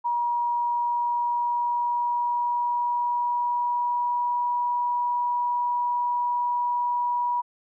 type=tone with pitch glide; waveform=sine; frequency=956 to 968.8 Hz; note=A#5 to B5; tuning=+43 to -34 cents; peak=-22 dBFS; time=0.04-7.42 s; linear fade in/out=20 ms; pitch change=+23 cents; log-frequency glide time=0.5-4.49 s; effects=none

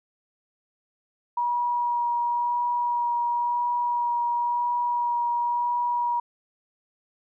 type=tone with vibrato; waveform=sine; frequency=959 Hz; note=A#5; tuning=49 cents sharp; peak=-22 dBFS; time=1.37-6.2 s; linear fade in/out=5 ms; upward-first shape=sine; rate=0.96 Hz; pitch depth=10 cents each way; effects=none

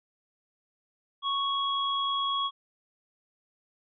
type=tone pair together; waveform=sine; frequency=1108.7 / 3322 Hz; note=C#6 / G#7; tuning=0 / 0 cents; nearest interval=octave + perfect fifth; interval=1900 cents; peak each=-28 / -30 dBFS; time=1.22-2.51 s; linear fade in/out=50 ms; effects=none

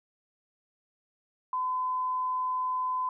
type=tone; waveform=sine; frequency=1016 Hz; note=B5; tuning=49 cents sharp; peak=-27 dBFS; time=1.53-3.09 s; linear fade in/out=2 ms; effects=none

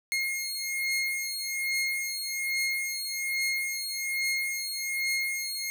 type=beating tone pair; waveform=sawtooth; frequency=2144 / 2145.2 Hz; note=C7 / C7; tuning=+42 / +43 cents; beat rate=1.2 Hz; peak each=-28 dBFS; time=0.12-5.7 s; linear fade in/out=0 ms; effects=none

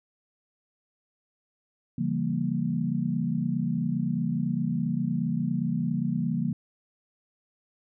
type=chord; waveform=sine; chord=C# diminished seventh; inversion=none; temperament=equal with one note detuned; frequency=138.59 / 168.28 / 196 / 233.1 Hz; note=C#3 / E3 / G3 / Bb3; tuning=0 / +36 / 0 / 0 cents; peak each=-32 / -29 / -32 / -29 dBFS; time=1.98-6.53 s; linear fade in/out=5 ms; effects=none

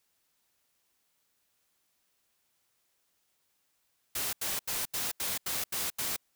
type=noise bursts; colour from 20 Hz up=white; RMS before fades=-33 dBFS; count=8; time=4.15-6.164 s; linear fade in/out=5 ms; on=180 ms; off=82 ms; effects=white hiss -75 dBFS RMS until 6.35 s

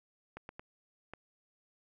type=clicks; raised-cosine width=0.5 ms; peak=-29 dBFS; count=4; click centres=0.37 / 0.491 / 0.595 / 1.136 s; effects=none

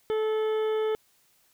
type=harmonic tone; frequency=434.8 Hz; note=A4; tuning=21 cents flat; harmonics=1 / 2 / 3 / 4 / 5 / 7 / 8; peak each=-24 / -39 / -40 / -46 / -47 / -48 / -50 dBFS; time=0.1-0.95 s; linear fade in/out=0 ms; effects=white hiss -65 dBFS RMS until 1.53 s

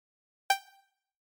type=tone with exponential decay; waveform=sawtooth; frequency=784 Hz; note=G5; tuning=in tune; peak=-12 dBFS; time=0.5-0.61 s; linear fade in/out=5 ms; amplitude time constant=22 ms; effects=noise-tail reverb RT60 0.7 s tail -19 dB re dry + MP3 96 kbps

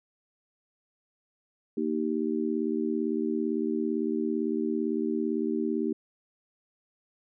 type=chord; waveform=sine; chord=Eb major; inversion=second; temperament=just; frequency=233.3 / 311.1 / 388.9 Hz; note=Bb3 / Eb4 / G4; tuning=+2 / 0 / -14 cents; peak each=-30 / -30 / -31 dBFS; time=1.77-5.93 s; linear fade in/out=5 ms; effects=none

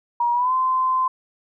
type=tone with pitch glide; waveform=sine; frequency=953 to 1033.3 Hz; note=A#5 to C6; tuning=+38 to -22 cents; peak=-17 dBFS; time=0.2-1.08 s; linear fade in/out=5 ms; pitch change=+140 cents; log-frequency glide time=0.33-0.53 s; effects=none

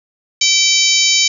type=harmonic tone with a mistuned harmonic; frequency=770 Hz; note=G5; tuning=31 cents flat; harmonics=3 / 4 / 5 / 6 / 7 / 8 / 9; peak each=-18 / -18 / -18 / -18 / -18 / -18 / -18 dBFS; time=0.41-1.28 s; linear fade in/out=5 ms; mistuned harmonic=9; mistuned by=-17 cents; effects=none

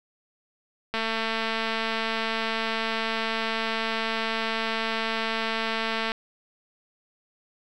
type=click train; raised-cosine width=0.3 ms; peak=-12 dBFS; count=1161; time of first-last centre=0.94-6.119 s; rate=224 Hz; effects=none

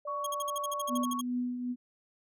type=tone; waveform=sine; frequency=587.3 Hz; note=D5; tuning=in tune; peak=-38 dBFS; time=0.05-1.04 s; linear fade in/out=5 ms
type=tone with pitch glide; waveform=sine; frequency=1118 to 1110.9 Hz; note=C#6 to C#6; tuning=+14 to +3 cents; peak=-33 dBFS; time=0.07-1.21 s; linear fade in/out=10 ms; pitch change=-11 cents; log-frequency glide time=0.49-1.04 s
type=tone bursts; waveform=15% pulse; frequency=3256 Hz; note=G#7; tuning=35 cents flat; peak=-28 dBFS; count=13; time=0.24-1.214 s; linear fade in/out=5 ms; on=26 ms; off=53 ms
type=tone with tremolo; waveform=sine; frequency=246.9 Hz; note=B3; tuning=in tune; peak=-28 dBFS; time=0.88-1.76 s; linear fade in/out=50 ms; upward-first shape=triangle; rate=2.5 Hz; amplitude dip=55%
effects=none

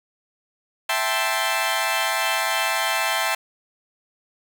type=chord; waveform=15% pulse; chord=A minor seventh; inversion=second; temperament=equal; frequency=659.3 / 784 / 880 / 1046.5 Hz; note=E5 / G5 / A5 / C6; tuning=0 / 0 / 0 / 0 cents; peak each=-20 dBFS; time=0.89-3.35 s; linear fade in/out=5 ms; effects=none

